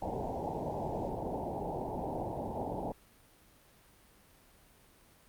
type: low-pass noise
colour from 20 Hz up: white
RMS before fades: -37 dBFS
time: 0.02-2.92 s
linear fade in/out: 2 ms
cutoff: 910 Hz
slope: 96 dB/octave
effects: pink hiss -62 dBFS RMS until 5.28 s + Opus 48 kbps